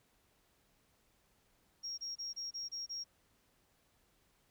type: tone bursts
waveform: sine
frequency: 5588 Hz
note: F8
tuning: in tune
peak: -38 dBFS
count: 7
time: 1.83-3.042 s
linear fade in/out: 20 ms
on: 150 ms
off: 27 ms
effects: tanh soft clip ceiling -35 dBFS + pink hiss -73 dBFS RMS until 4.5 s